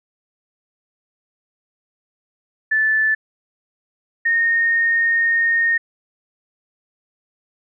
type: tone pair in turn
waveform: sine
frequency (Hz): 1751 / 1844.9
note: A6 / A#6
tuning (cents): -9 / -18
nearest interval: minor second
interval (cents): 91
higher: second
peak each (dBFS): -14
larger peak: neither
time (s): 2.71-3.15 / 4.25-5.78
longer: second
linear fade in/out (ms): 10
effects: none